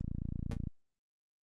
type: click train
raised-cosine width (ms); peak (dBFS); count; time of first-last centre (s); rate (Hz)
5; -25; 20; 0.01-0.672; 28.7
type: tone with exponential decay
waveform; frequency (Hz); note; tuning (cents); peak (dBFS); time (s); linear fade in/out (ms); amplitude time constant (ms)
35% pulse; 114.6; A#2; -29; -33; 0.51-0.59; 5; 17
effects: Opus 32 kbps